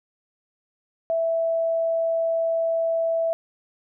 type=tone; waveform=sine; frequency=659.3 Hz; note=E5; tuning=in tune; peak=-20 dBFS; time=1.1-3.33 s; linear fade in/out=0 ms; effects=none